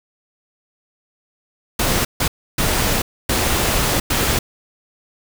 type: noise bursts at uneven times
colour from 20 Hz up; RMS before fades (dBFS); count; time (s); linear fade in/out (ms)
pink; -18; 5; 1.79-2.05 / 2.2-2.28 / 2.58-3.02 / 3.29-4 / 4.1-4.39; 5
effects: none